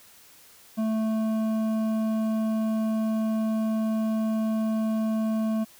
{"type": "tone with hard clipping", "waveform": "sine", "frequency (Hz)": 220, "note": "A3", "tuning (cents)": 0, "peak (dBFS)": -25, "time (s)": [0.77, 5.65], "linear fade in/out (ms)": 20, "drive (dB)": 9, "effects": ["white hiss -53 dBFS RMS until 5.79 s"]}